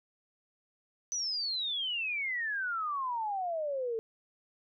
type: exponential sweep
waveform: sine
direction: down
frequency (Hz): 6060 to 439.2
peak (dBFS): -31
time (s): 1.12-3.99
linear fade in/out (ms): 0
effects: none